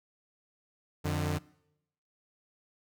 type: tone pair together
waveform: sawtooth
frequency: 89.1 / 149.85 Hz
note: F2 / D3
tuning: +35 / +35 cents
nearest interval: major sixth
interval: 900 cents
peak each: -28 dBFS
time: 1.04-1.39 s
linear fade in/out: 20 ms
effects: noise-tail reverb RT60 0.8 s tail -22 dB re dry

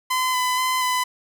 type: tone with vibrato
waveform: sawtooth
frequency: 1014 Hz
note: B5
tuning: 45 cents sharp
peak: -16 dBFS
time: 0.1-1.04 s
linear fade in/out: 10 ms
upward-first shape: square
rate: 2.1 Hz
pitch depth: 14 cents each way
effects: 9-bit

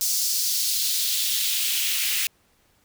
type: noise with high-pass filter sweep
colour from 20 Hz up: white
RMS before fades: -24 dBFS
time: 0.01-2.27 s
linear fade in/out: 0 ms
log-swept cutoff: 5500 to 2400 Hz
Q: 2
effects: pink hiss -63 dBFS RMS until 2.84 s

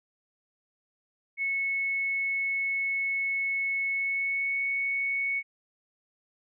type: tone with pitch glide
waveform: sine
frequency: 2200 to 2217 Hz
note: C#7 to C#7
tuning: -14 to 0 cents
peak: -26 dBFS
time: 1.37-5.43 s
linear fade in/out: 50 ms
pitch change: +14 cents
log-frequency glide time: 3.91-4.61 s
effects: none

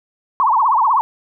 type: tone with vibrato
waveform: sine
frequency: 987.8 Hz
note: B5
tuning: in tune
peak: -11 dBFS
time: 0.4-1.01 s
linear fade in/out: 0 ms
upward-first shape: triangle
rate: 16 Hz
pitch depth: 280 cents each way
effects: none

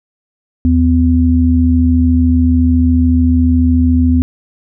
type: tone pair together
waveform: sine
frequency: 79.47 / 252.3 Hz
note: D#2 / B3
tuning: +37 / +37 cents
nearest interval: octave + minor sixth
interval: 2000 cents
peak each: -10 dBFS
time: 0.65-4.22 s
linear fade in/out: 0 ms
effects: none

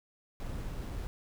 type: noise with sample-and-hold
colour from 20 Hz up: brown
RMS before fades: -38 dBFS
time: 0.4-1.07 s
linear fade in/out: 0 ms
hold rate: 8820 Hz
effects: none

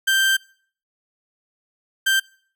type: tone bursts at uneven times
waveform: 30% pulse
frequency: 1568 Hz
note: G6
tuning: in tune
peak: -13 dBFS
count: 2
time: 0.07-0.37 / 2.06-2.2 s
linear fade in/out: 10 ms
effects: noise-tail reverb RT60 0.5 s tail -23 dB re dry

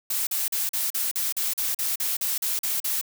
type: noise bursts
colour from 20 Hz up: blue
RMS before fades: -26 dBFS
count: 14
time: 0.1-3.013 s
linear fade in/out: 5 ms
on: 170 ms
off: 41 ms
effects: none

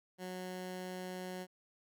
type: tone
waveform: 15% pulse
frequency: 183.5 Hz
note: F#3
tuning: 14 cents flat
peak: -35 dBFS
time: 0.18-1.47 s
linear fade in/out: 50 ms
effects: none

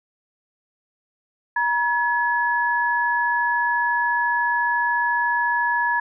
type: tone pair together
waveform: sine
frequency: 954.1 / 1700 Hz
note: A#5 / G#6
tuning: +40 / +40 cents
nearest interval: minor seventh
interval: 1000 cents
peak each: -21 dBFS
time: 1.56-6 s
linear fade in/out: 5 ms
effects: none

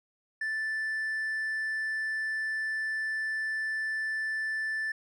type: tone with hard clipping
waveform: sine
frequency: 1760 Hz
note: A6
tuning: in tune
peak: -30 dBFS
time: 0.41-4.92 s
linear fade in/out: 5 ms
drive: 2 dB
effects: none

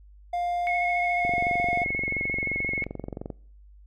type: tone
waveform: triangle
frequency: 703 Hz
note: F5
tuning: 11 cents sharp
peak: -23 dBFS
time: 0.33-1.84 s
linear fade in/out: 5 ms
type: tone with vibrato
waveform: sine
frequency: 2178 Hz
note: C#7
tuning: 31 cents flat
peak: -26 dBFS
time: 0.67-2.84 s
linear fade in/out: 0 ms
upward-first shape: sine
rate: 14 Hz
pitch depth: 23 cents each way
type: click train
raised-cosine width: 2 ms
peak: -20 dBFS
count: 48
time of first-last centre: 1.25-3.302 s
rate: 22.9 Hz
effects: noise-tail reverb RT60 0.6 s tail -24 dB re dry + added 50 Hz sine -48 dBFS peak until 3.86 s

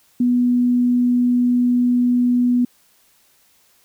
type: tone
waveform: sine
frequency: 245.3 Hz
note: B3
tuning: 12 cents flat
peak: -13 dBFS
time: 0.2-2.65 s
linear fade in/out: 5 ms
effects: white hiss -57 dBFS RMS until 3.84 s

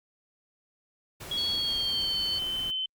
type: noise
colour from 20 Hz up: pink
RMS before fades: -42 dBFS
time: 1.2-2.71 s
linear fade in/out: 10 ms
type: tone with pitch glide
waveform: sine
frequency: 3322 to 3064 Hz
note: G#7 to G7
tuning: 0 to -40 cents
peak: -28 dBFS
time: 1.31-2.86 s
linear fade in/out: 5 ms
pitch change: -140 cents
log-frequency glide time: 1.51-2.21 s
type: tone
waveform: sine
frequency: 4435 Hz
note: C#8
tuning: in tune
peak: -30 dBFS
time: 1.37-2.39 s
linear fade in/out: 10 ms
effects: Opus 48 kbps

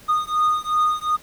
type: beating tone pair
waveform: triangle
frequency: 1231 / 1233.7 Hz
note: D#6 / D#6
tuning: -19 / -15 cents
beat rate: 2.7 Hz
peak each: -19 dBFS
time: 0.08-1.17 s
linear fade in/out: 20 ms
effects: pink hiss -47 dBFS RMS until 1.22 s

